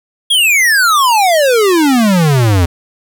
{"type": "exponential sweep", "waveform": "square", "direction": "down", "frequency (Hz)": [3370, 82.8], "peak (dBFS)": -8, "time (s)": [0.3, 2.66], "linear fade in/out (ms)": 10, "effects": []}